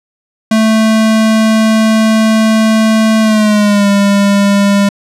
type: tone with pitch glide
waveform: square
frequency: 220 to 200.6 Hz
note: A3 to G3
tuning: 0 to +40 cents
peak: -7 dBFS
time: 0.51-4.89 s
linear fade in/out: 5 ms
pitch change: -160 cents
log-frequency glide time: 3.21-3.88 s
effects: low-pass 10000 Hz 12 dB/octave